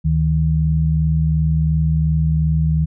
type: tone pair together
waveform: sine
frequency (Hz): 74 / 156.8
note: D2 / D#3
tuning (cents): +14 / +14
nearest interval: octave + minor second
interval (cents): 1300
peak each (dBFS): -18 / -15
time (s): 0.04-2.86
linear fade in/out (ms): 20
effects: none